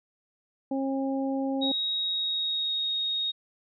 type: harmonic tone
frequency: 270 Hz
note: C#4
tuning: 45 cents flat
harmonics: 1 / 2 / 3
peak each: -27 / -33 / -37 dBFS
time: 0.71-1.72 s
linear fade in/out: 5 ms
type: tone with pitch glide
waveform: sine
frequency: 3788 to 3740 Hz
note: A#7 to A#7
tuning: +27 to +5 cents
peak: -26 dBFS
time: 1.61-3.32 s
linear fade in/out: 20 ms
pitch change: -22 cents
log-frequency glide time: 1.93-2.94 s
effects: none